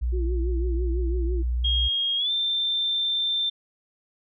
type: tone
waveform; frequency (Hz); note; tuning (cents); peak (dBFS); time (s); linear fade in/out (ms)
sine; 60.3; B1; -41; -22; 0.01-1.89; 20
type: tone with vibrato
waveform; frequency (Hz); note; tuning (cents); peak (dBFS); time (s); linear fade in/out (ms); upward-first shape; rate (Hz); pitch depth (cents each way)
sine; 349.2; F4; 0; -30; 0.12-1.43; 20; triangle; 6; 110
type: tone with pitch glide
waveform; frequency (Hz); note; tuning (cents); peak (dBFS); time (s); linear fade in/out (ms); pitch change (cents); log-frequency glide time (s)
sine; 3256 to 3571; G#7 to A7; -35 to +25; -22; 1.64-3.5; 10; +160; 2.17-2.31
effects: none